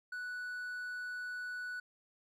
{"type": "tone", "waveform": "triangle", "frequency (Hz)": 1480, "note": "F#6", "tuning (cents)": 0, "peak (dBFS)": -37, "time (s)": [0.12, 1.8], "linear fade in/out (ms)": 5, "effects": []}